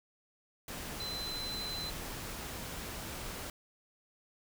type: tone in noise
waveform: sine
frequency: 4044 Hz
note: B7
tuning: 40 cents sharp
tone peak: -38 dBFS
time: 1-1.9 s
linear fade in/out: 2 ms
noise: pink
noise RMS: -42 dBFS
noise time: 0.68-3.5 s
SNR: +1 dB
effects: none